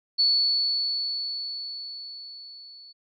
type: tone with level ramp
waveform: sine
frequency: 4435 Hz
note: C#8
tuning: in tune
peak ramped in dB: -17 to -45 dBFS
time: 0.18-2.93 s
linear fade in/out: 20 ms
effects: none

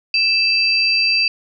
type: tone pair together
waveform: sine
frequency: 2637 / 4702 Hz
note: E7 / D8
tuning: 0 / +1 cents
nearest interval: minor seventh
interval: 1001 cents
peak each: -16 dBFS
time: 0.14-1.28 s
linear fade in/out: 2 ms
effects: none

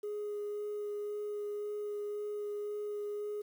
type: tone with vibrato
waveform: sine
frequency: 415.3 Hz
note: G#4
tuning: in tune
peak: -34 dBFS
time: 0.03-3.42 s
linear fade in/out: 10 ms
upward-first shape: sine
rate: 1.9 Hz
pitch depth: 8 cents each way
effects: tanh soft clip ceiling -32 dBFS + 10-bit

